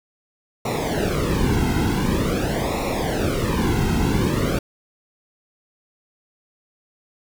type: noise with flanger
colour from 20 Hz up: brown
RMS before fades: -21 dBFS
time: 0.65-4.59 s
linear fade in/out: 5 ms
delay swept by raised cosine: 0.63 to 1.73 ms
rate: 0.46 Hz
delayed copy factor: -0.9
effects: none